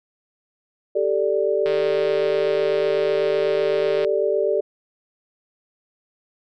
sine chord, G suspended second, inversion none, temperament equal, 392 / 440 / 587.3 Hz, G4 / A4 / D5, 0 / 0 / 0 cents, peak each -22 dBFS, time 0.95-4.61 s, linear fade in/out 10 ms
click train, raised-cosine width 0.3 ms, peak -16 dBFS, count 371, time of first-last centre 1.66-4.047 s, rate 155 Hz
effects none

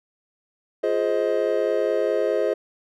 triangle chord, F minor seventh, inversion none, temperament just, 349.2 / 419.1 / 523.8 / 628.6 Hz, F4 / Ab4 / C5 / Eb5, 0 / +16 / +2 / +18 cents, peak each -26 / -22 / -23 / -23 dBFS, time 0.83-2.54 s, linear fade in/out 10 ms, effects none

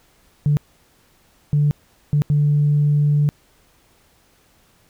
sine tone bursts at uneven times, 146.83 Hz, D3, in tune, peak -12 dBFS, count 4, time 0.46-0.57 / 1.53-1.71 / 2.13-2.22 / 2.3-3.29 s, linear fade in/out 0 ms, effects tanh soft clip ceiling -9 dBFS + pink hiss -57 dBFS RMS until 4.89 s

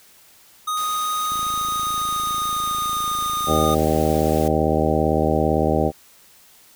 square tone with pitch glide, 1244.5 to 1225.9 Hz, D#6 to D#6, 0 to -26 cents, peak -22 dBFS, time 0.67-3.75 s, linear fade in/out 10 ms, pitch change -26 cents, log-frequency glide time 1.7-3.08 s
white noise, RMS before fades -36 dBFS, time 0.77-4.48 s, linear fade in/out 2 ms
click train, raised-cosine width 3 ms, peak -26 dBFS, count 81, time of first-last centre 1.32-4.25 s, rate 27.3 Hz
harmonic tone, 77.78 Hz, D#2, in tune, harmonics 1 / 2 / 3 / 4 / 5 / 6 / 7 / 8 / 10, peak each -25 / -25 / -25 / -25 / -25 / -25 / -25 / -25 / -25 dBFS, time 3.46-5.92 s, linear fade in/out 50 ms
effects white hiss -51 dBFS RMS until 6.75 s

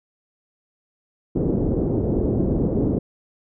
white low-pass noise, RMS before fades -21 dBFS, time 1.35-2.99 s, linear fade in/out 10 ms, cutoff 400 Hz, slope 24 dB/octave, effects none

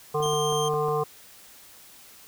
harmonic tone, 150.2 Hz, D3, 39 cents sharp, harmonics 1 / 3 / 5 / 7 / 8, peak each -31 / -25 / -31 / -30 / -35 dBFS, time 0.14-1.04 s, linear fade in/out 10 ms
clicks, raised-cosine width 1 ms, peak -24 dBFS, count 6, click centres 0.203 / 0.26 / 0.334 / 0.525 / 0.739 / 0.885 s
25% pulse tone, 3170 Hz, G7, 19 cents sharp, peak -27 dBFS, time 0.22-0.69 s, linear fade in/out 10 ms
effects white hiss -50 dBFS RMS until 2.27 s

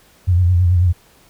sine tone with vibrato, 89.1 Hz, F2, 35 cents sharp, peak -10 dBFS, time 0.27-0.93 s, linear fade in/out 20 ms, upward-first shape sine, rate 9.2 Hz, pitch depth 64 cents each way, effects pink hiss -51 dBFS RMS until 1.29 s

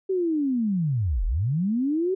sine linear two-way sweep, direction down then up, 388.6 to 34.65 to 388.6 Hz, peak -21 dBFS, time 0.09-2.15 s, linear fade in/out 10 ms, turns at 1.25 s, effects none

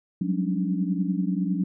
sine tone cluster, 181.3 / 191.3 / 202.6 / 277 / 299.3 Hz, F#3 / G3 / G#3 / C#4 / D4, -35 / -42 / -43 / -1 / +33 cents, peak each -25 / -30 / -33 / -31 / -33 dBFS, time 0.21-1.64 s, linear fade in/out 5 ms, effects none

